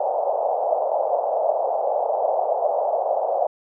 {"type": "band-pass noise", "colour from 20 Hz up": "pink", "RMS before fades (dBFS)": -22, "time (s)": [0, 3.47], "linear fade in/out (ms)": 5, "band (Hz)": [550, 780], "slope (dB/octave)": 48, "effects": []}